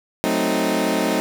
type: chord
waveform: 20% pulse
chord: F# diminished seventh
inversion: none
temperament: equal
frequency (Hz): 185 / 220 / 261.6 / 311.1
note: F#3 / A3 / C4 / Eb4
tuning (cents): 0 / 0 / 0 / 0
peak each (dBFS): -21 / -19 / -19 / -18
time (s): 0.24-1.2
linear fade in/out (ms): 0
effects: none